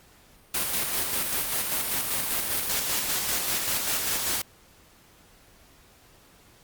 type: noise with tremolo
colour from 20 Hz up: white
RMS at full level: -26 dBFS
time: 0.54-4.42 s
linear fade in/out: 5 ms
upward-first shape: square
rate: 5.1 Hz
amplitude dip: 30%
effects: pink hiss -56 dBFS RMS until 6.63 s + Opus 48 kbps